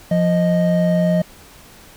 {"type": "tone pair together", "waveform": "triangle", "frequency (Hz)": [174.63, 622.3], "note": ["F3", "D#5"], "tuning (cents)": [0, 0], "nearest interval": "octave + minor seventh", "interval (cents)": 2200, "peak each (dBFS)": [-13, -16], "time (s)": [0.11, 1.22], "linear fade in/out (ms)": 5, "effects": ["pink hiss -44 dBFS RMS until 1.96 s"]}